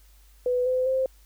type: tone with pitch steps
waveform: sine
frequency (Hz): 496.6 / 510.3 / 524.3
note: B4 / C5 / C5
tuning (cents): +9 / -43 / +3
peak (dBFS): -21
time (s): 0.46-1.06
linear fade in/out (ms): 2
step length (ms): 200
effects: added 50 Hz sine -52 dBFS peak until 1.25 s + white hiss -61 dBFS RMS until 1.25 s